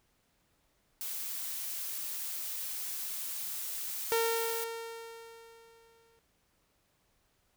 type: noise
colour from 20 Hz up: blue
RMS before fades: -38 dBFS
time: 1.01-4.64 s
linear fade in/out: 0 ms
type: tone with exponential decay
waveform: sawtooth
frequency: 458.3 Hz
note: A#4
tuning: 29 cents flat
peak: -22 dBFS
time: 4.12-6.19 s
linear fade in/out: 0 ms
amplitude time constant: 450 ms
effects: pink hiss -73 dBFS RMS until 7.56 s